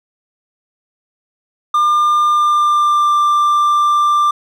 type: tone with pitch glide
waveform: triangle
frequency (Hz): 1200 to 1184.2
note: D6 to D6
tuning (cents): +37 to +14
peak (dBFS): -8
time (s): 1.74-4.31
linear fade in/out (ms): 5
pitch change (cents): -23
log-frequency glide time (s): 2.32-3.14
effects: none